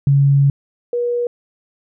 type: tone pair in turn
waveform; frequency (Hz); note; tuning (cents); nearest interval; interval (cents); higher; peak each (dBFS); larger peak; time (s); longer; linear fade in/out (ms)
sine; 139.8 / 481.5; C#3 / B4; +15 / -44; octave + major sixth; 2141; second; -9 / -16; first; 0.07-0.5 / 0.93-1.27; first; 2
effects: none